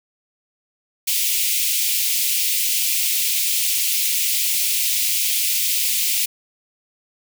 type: high-pass noise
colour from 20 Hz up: white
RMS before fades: -20 dBFS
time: 1.07-6.26 s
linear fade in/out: 10 ms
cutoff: 2200 Hz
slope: 48 dB/octave
effects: none